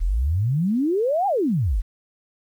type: exponential two-way sweep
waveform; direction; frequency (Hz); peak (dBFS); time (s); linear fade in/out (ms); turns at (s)
sine; up then down; 37.86 to 830.6 to 38.12; -18; 0-1.82; 20; 1.27
effects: 9-bit